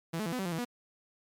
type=tone with pitch steps; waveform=sawtooth; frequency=165.3 / 215.7 / 167 / 252.3 / 191.9 / 174 / 162.8 / 242.9 Hz; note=E3 / A3 / E3 / B3 / G3 / F3 / E3 / B3; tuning=+5 / -34 / +23 / +37 / -37 / -6 / -21 / -29 cents; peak=-28 dBFS; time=0.13-0.65 s; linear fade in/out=10 ms; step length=65 ms; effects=MP3 96 kbps